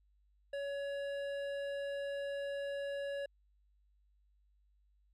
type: tone with hard clipping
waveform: triangle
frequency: 562 Hz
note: C#5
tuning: 24 cents sharp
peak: -39 dBFS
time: 0.53-3.26 s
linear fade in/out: 5 ms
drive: 15 dB
effects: added 50 Hz sine -68 dBFS peak until 5.13 s